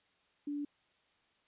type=tone; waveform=sine; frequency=290 Hz; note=D4; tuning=22 cents flat; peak=-35 dBFS; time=0.47-0.65 s; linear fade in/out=5 ms; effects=white hiss -72 dBFS RMS until 1.47 s + resampled to 8000 Hz